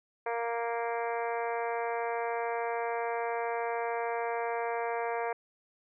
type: harmonic tone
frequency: 233.1 Hz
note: A#3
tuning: in tune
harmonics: 2 / 3 / 4 / 5 / 6 / 7 / 8 / 9 / 10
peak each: -34 / -35 / -37 / -43 / -47 / -43 / -49 / -45 / -47 dBFS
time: 0.26-5.33 s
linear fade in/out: 5 ms
effects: none